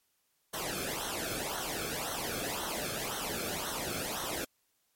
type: noise with flanger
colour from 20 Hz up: pink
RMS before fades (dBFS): -36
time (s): 0.53-4.45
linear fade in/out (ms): 10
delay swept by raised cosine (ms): 0.41 to 1.06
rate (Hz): 1.9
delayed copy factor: -0.8
effects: white hiss -75 dBFS RMS until 4.95 s + MP3 64 kbps